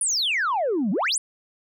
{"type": "exponential two-way sweep", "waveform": "sine", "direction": "down then up", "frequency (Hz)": [10150, 178, 10150], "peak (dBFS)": -19, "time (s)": [0.01, 1.18], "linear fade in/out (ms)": 2, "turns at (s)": 0.91, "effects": ["tanh soft clip ceiling -18 dBFS"]}